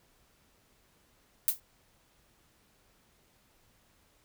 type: noise with exponential decay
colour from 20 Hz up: violet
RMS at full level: -22 dBFS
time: 1.48-1.6 s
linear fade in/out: 0 ms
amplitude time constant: 25 ms
effects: pink hiss -67 dBFS RMS until 4.24 s